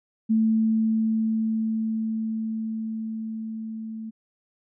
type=tone with level ramp; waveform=sine; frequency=221.4 Hz; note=A3; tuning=11 cents sharp; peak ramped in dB=-17 to -32 dBFS; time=0.29-4.11 s; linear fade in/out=20 ms; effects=none